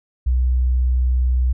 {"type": "tone", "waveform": "sine", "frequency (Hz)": 62.7, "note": "B1", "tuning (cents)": 27, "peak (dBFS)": -14, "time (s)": [0.26, 1.53], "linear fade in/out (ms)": 10, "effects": []}